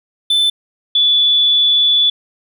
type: tone pair in turn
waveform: triangle / sine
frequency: 3520 / 3454 Hz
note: A7 / A7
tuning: 0 / -33 cents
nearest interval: unison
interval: 33 cents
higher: first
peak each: -9 dBFS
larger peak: neither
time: 0.3-0.5 / 0.95-2.1 s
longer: second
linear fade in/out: 5 ms
effects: none